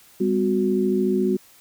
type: tone cluster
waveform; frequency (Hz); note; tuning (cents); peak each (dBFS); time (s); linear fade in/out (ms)
sine; 200.2 / 254.3 / 366.7; G3 / C4 / F#4; +37 / -49 / -15; -22 / -25 / -21; 0.2-1.37; 10
effects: white hiss -52 dBFS RMS until 1.6 s